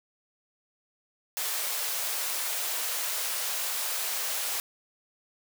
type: high-pass noise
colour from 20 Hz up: white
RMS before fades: -31 dBFS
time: 1.37-4.6 s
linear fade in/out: 0 ms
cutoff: 480 Hz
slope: 24 dB/octave
effects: none